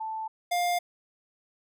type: tone pair in turn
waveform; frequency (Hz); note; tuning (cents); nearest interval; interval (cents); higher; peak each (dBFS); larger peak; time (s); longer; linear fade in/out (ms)
sine / square; 880 / 704.3; A5 / F5; 0 / +14; major third; 386; first; -31 / -25; second; 0-0.28 / 0.51-0.79; neither; 10
effects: none